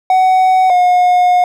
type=tone pair in turn; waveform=triangle; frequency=748 / 720.1 Hz; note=F#5 / F#5; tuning=+19 / -47 cents; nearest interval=minor second; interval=66 cents; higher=first; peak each=-5 dBFS; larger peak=neither; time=0.1-0.7 / 0.7-1.44 s; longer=second; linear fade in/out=2 ms; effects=none